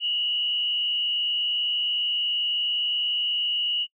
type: tone with frequency modulation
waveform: sine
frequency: 2907 Hz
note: F#7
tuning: 31 cents flat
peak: -23 dBFS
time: 0-3.87 s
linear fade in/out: 50 ms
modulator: 71.2 Hz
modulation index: 1.1
effects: noise-tail reverb RT60 0.1 s tail -23 dB re dry